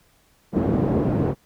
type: band-pass noise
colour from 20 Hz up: pink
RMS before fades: -21 dBFS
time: 0.52-1.35 s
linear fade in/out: 50 ms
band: 130 to 390 Hz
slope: 12 dB/octave
effects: pink hiss -60 dBFS RMS until 1.45 s